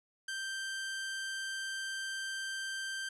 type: tone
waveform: sawtooth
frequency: 1568 Hz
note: G6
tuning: in tune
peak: -33 dBFS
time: 0.28-3.09 s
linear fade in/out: 5 ms
effects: resampled to 24000 Hz